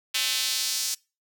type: tone with high-pass filter sweep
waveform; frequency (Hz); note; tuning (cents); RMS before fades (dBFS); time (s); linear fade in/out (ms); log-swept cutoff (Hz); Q
square; 118.8; A#2; +33; -27; 0.14-0.95; 10; 3100 to 5800; 1.6
effects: noise-tail reverb RT60 0.3 s tail -25 dB re dry